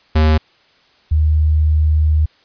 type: tone pair in turn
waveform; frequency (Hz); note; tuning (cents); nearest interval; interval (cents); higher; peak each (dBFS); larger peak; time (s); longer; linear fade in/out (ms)
square / sine; 77.78 / 77.06; D#2 / D#2; 0 / -16; unison; 16; first; -10; neither; 0.15-0.38 / 1.11-2.26; second; 10
effects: white hiss -53 dBFS RMS until 2.44 s + resampled to 11025 Hz